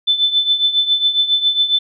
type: tone with tremolo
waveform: sine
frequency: 3520 Hz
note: A7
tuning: in tune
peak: -9 dBFS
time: 0.07-1.79 s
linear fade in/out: 10 ms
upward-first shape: triangle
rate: 7.3 Hz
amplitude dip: 80%
effects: none